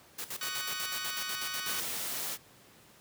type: noise with tremolo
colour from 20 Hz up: white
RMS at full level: -38 dBFS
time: 0.18-1.81 s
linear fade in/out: 10 ms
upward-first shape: square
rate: 8.1 Hz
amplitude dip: 80%
type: chord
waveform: 15% pulse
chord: D# minor seventh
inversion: third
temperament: just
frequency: 1120.1 / 1244.5 / 1493.4 / 1866.8 Hz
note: C#6 / D#6 / F#6 / A#6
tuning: +18 / 0 / +16 / +2 cents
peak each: -38 / -37 / -32 / -38 dBFS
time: 0.41-1.8 s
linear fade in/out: 2 ms
type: noise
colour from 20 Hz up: white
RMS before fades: -36 dBFS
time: 1.65-2.38 s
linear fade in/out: 50 ms
effects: pink hiss -58 dBFS RMS until 3 s + high-pass 100 Hz 12 dB/octave